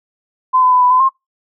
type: tone with pitch steps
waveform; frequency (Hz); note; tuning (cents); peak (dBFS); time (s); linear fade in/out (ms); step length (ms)
sine; 1024 / 1010 / 1002 / 992 / 1016 / 1065; C6 / B5 / B5 / B5 / B5 / C6; -38 / +39 / +25 / +7 / +49 / +30; -8; 0.53-1.094; 20; 94
effects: noise-tail reverb RT60 0.2 s tail -25 dB re dry